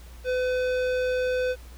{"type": "tone with tanh clipping", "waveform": "sine", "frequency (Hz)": 505, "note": "B4", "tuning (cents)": 39, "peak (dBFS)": -25, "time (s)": [0.24, 1.56], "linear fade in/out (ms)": 50, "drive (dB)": 16, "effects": ["added 60 Hz sine -42 dBFS peak until 1.77 s", "pink hiss -52 dBFS RMS until 1.77 s"]}